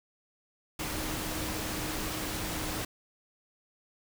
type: tone in noise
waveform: sine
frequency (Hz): 311.1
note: D#4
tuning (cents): 0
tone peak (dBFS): -41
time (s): 0.79-2.85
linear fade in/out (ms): 5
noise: pink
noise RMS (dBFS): -35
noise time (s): 0.79-2.85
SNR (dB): -9
effects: none